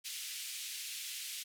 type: band-pass noise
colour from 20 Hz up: pink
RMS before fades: -43 dBFS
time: 0.04-1.44 s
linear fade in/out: 20 ms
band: 2500 to 14000 Hz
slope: 24 dB/octave
effects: none